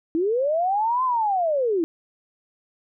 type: linear two-way sweep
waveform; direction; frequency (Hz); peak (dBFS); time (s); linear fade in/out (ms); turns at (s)
sine; up then down; 311.1 to 1046.5 to 311.1; -19; 0.15-1.84; 0; 1.04
effects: none